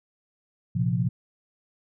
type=tone cluster; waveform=sine; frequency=115.2 / 130.7 / 174.4 Hz; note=A#2 / C3 / F3; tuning=-20 / -1 / -2 cents; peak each=-26 dBFS; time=0.75-1.09 s; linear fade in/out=10 ms; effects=none